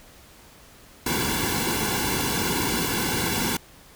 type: noise with comb filter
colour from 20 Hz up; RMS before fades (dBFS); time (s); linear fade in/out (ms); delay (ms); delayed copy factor
pink; -25; 1.06-3.57; 5; 1.6; -0.95
effects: pink hiss -50 dBFS RMS until 3.95 s